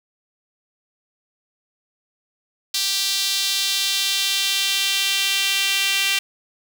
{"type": "tone with high-pass filter sweep", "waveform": "sawtooth", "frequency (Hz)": 392, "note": "G4", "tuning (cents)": 0, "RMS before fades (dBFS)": -21, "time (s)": [2.74, 6.19], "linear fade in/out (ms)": 5, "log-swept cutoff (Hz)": [4100, 2700], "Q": 2.3, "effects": []}